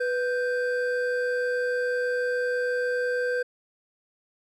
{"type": "tone pair together", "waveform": "triangle", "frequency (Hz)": [493.9, 1568], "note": ["B4", "G6"], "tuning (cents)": [0, 0], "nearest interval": "octave + minor sixth", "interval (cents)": 2000, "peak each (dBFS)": [-23, -28], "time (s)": [0, 3.43], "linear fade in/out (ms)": 10, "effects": []}